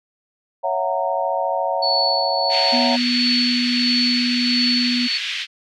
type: chord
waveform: sine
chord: F# dominant seventh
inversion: second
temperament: just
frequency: 555 / 666 / 740 / 925 Hz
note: C#5 / E5 / F#5 / A#5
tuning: +2 / +18 / 0 / -14 cents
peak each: -24 dBFS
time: 0.63-2.97 s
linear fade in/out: 20 ms
type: tone with tremolo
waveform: sine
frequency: 4435 Hz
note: C#8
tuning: in tune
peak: -17 dBFS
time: 1.82-5.18 s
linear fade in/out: 10 ms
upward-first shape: sine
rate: 1.5 Hz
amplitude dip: 50%
type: band-pass noise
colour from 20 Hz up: white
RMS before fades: -26 dBFS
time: 2.49-5.47 s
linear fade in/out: 50 ms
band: 2000 to 3700 Hz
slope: 24 dB/octave
type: tone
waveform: sine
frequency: 244.9 Hz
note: B3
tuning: 14 cents flat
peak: -19 dBFS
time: 2.72-5.08 s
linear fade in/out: 20 ms
effects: none